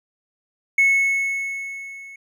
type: tone with level ramp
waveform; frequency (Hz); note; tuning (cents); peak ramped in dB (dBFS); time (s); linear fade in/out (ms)
triangle; 2197; C#7; -16; -9 to -36; 0.78-2.16; 5
effects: tanh soft clip ceiling -8 dBFS